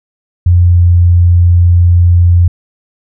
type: tone with pitch glide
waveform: sine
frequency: 88 to 87.34 Hz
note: F2 to F2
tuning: +14 to +1 cents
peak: -3 dBFS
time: 0.46-2.48 s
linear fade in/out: 5 ms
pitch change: -13 cents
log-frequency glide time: 0.63-0.81 s
effects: none